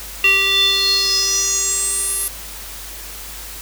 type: tone with band-pass filter sweep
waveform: square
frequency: 390.8 Hz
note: G4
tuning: 5 cents flat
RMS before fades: -17 dBFS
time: 0.24-2.28 s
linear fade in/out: 2 ms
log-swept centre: 2700 to 11000 Hz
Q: 7.9
effects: added 50 Hz sine -37 dBFS peak until 3.61 s + white hiss -33 dBFS RMS until 3.61 s